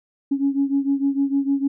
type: beating tone pair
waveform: sine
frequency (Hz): 275.5 / 282.1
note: C#4 / C#4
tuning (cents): -11 / +30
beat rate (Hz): 6.6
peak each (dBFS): -19 / -22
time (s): 0.31-1.68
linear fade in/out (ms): 10
effects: tanh soft clip ceiling -10 dBFS